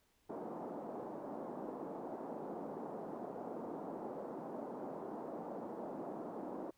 pink band-pass noise, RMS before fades -45 dBFS, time 0.29-6.71 s, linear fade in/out 10 ms, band 220 to 880 Hz, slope 24 dB/octave, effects pink hiss -75 dBFS RMS until 6.77 s

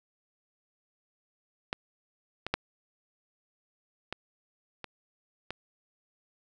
clicks, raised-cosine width 0.3 ms, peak -14 / -17 / -10 / -18 / -22 / -19 dBFS, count 6, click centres 1.729 / 2.466 / 2.54 / 4.126 / 4.843 / 5.506 s, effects none

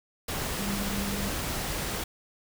sine tone in noise, 199.7 Hz, G3, 32 cents sharp, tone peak -32 dBFS, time 0.59-1.29 s, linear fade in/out 5 ms, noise pink, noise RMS -32 dBFS, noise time 0.28-2.04 s, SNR -3 dB, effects none

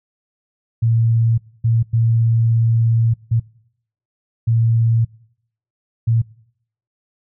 sine tone bursts at uneven times, 114.6 Hz, A#2, 29 cents flat, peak -12 dBFS, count 6, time 0.82-1.38 / 1.64-1.83 / 1.93-3.14 / 3.31-3.4 / 4.47-5.05 / 6.07-6.22 s, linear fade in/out 10 ms, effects noise-tail reverb RT60 0.7 s tail -23 dB re dry

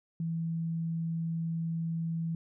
sine tone, 164.81 Hz, E3, in tune, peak -30 dBFS, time 0.2-2.35 s, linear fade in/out 2 ms, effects none

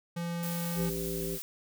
square tone, 170.9 Hz, F3, 37 cents flat, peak -33 dBFS, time 0.16-0.9 s, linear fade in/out 10 ms
blue noise, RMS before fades -40 dBFS, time 0.43-1.42 s, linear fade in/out 0 ms
harmonic tone, 56.2 Hz, A1, 37 cents sharp, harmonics 1 / 3 / 5 / 7 / 9, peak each -42 / -37 / -43 / -36 / -42 dBFS, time 0.75-1.39 s, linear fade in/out 50 ms
effects none

